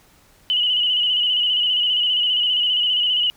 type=tone with vibrato; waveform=sine; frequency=2960 Hz; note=F#7; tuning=in tune; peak=-16 dBFS; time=0.5-3.3 s; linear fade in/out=0 ms; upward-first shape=square; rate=15 Hz; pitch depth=40 cents each way; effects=pink hiss -54 dBFS RMS until 3.36 s